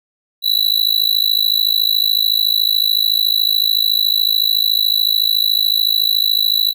square tone with amplitude modulation, 3951 Hz, B7, in tune, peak -9 dBFS, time 0.42-6.74 s, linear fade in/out 50 ms, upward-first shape sine, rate 53.8 Hz, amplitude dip 100%, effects none

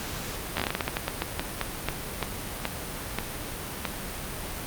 slowing click train, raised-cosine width 0.3 ms, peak -10 dBFS, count 20, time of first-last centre 0.57-3.853 s, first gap 12 ms, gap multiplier 1.25, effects pink hiss -35 dBFS RMS until 4.66 s + Opus 48 kbps

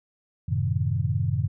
sine chord, F# diminished seventh, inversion none, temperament equal, 92.5 / 110 / 130.81 / 155.56 Hz, F#2 / A2 / C3 / Eb3, 0 / 0 / 0 / 0 cents, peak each -27 / -27 / -27 / -30 dBFS, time 0.48-1.48 s, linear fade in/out 10 ms, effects none

